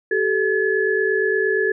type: tone cluster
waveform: sine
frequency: 384.8 / 433.4 / 1711 Hz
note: G4 / A4 / A6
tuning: -32 / -26 / -49 cents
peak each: -21 dBFS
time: 0.11-1.72 s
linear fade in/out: 5 ms
effects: none